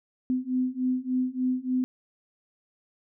sine beating tone pair, 253 / 256.4 Hz, B3 / C4, +42 / -35 cents, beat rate 3.4 Hz, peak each -28 / -27 dBFS, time 0.3-1.84 s, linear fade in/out 0 ms, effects none

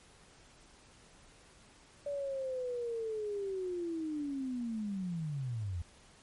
sine linear sweep, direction down, 578 to 80.6 Hz, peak -34 dBFS, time 2.06-5.82 s, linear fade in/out 5 ms, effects pink hiss -60 dBFS RMS until 6.22 s + MP3 48 kbps

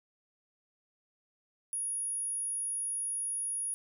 sine tone, 10400 Hz, E9, 24 cents flat, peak -32 dBFS, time 1.73-3.74 s, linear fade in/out 0 ms, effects none

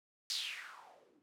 violet noise with low-pass filter sweep, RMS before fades -45 dBFS, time 0.3-1.22 s, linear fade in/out 0 ms, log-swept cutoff 4900 to 260 Hz, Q 4.8, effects none

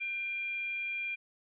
sine tone with frequency modulation, 2394 Hz, D7, 33 cents sharp, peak -33 dBFS, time 0-1.16 s, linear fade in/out 20 ms, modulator 868 Hz, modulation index 0.21, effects none

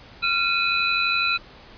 sine tone cluster, 1379 / 2466 / 2558 / 3976 Hz, F6 / D#7 / D#7 / B7, -22 / -16 / +47 / +11 cents, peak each -25 dBFS, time 0.22-1.38 s, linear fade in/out 20 ms, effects pink hiss -46 dBFS RMS until 1.77 s + resampled to 11025 Hz

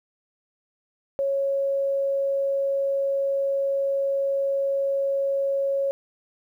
sine tone, 551 Hz, C#5, 11 cents flat, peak -21 dBFS, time 1.19-5.91 s, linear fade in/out 0 ms, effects 10-bit

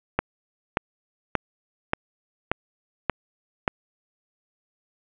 click train, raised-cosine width 0.5 ms, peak -5 dBFS, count 7, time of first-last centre 0.19-3.678 s, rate 1.72 Hz, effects resampled to 8000 Hz + 7-bit

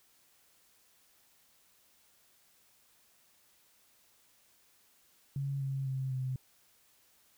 sine tone with pitch steps, 138.59 / 135.58 / 132.64 / 129.76 Hz, C#3 / C#3 / C3 / C3, 0 / -38 / +24 / -14 cents, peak -32 dBFS, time 5.36-6.36 s, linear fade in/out 2 ms, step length 250 ms, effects white hiss -67 dBFS RMS until 7.37 s

